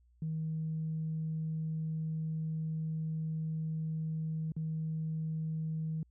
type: tone with dropouts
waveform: sine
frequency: 158.5 Hz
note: D#3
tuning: 32 cents sharp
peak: -32 dBFS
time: 0.22-6.03 s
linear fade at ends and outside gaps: 2 ms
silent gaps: 4.52-4.565 s
effects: tanh soft clip ceiling -28 dBFS + added 60 Hz sine -63 dBFS peak until 6.1 s